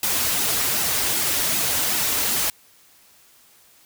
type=noise with flanger; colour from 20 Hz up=white; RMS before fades=-22 dBFS; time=0.03-2.5 s; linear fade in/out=2 ms; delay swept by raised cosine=1.7 to 6.1 ms; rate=2.6 Hz; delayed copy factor=-0.65; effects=white hiss -54 dBFS RMS until 3.85 s